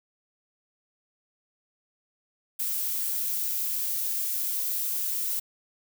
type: noise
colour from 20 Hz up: violet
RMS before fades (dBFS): -29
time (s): 2.59-5.4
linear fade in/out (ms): 10
effects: none